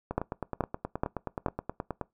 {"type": "two click trains", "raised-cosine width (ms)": 1, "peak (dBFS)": [-12, -18], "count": [4, 19], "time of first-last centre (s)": [[0.18, 1.462], [0.11, 2.013]], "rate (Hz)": [2.34, 9.46], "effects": ["noise-tail reverb RT60 0.2 s tail -22 dB re dry"]}